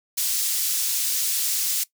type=high-pass noise; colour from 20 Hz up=pink; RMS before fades=-24 dBFS; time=0.17-1.84 s; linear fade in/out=10 ms; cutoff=5700 Hz; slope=12 dB/octave; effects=noise-tail reverb RT60 0.1 s tail -19 dB re dry